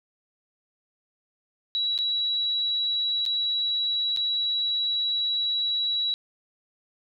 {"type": "tone with dropouts", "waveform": "sine", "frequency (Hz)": 3904, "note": "B7", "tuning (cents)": -21, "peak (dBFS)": -23, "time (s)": [1.75, 6.14], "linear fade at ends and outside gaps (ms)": 0, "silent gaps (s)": [[1.978, 1.988], [3.253, 3.262], [4.163, 4.172]], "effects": []}